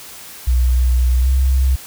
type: tone with pitch glide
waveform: sine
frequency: 62 to 65.65 Hz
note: B1 to C2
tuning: +7 to +6 cents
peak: -10 dBFS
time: 0.47-1.76 s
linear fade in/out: 10 ms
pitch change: +99 cents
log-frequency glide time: 1.22-1.28 s
effects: tanh soft clip ceiling -6 dBFS + white hiss -36 dBFS RMS until 1.86 s